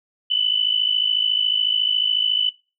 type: tone pair together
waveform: sine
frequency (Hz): 2971 / 3025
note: F#7 / F#7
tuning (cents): +6 / +38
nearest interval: unison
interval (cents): 32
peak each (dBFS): -20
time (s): 0.3-2.5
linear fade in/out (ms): 10
effects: noise-tail reverb RT60 0.3 s tail -20 dB re dry